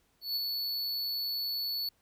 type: tone with ADSR envelope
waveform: square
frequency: 4435 Hz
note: C#8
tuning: in tune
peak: -29 dBFS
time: 0.21-1.89 s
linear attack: 150 ms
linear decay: 19 ms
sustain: -3 dB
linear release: 4 ms
effects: pink hiss -71 dBFS RMS until 2.01 s